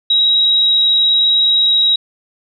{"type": "tone with vibrato", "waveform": "sine", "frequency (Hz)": 3833, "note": "A#7", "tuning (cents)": 47, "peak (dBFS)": -9, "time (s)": [0.1, 1.96], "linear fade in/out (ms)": 5, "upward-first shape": "sine", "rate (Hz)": 19, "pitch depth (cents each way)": 10, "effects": []}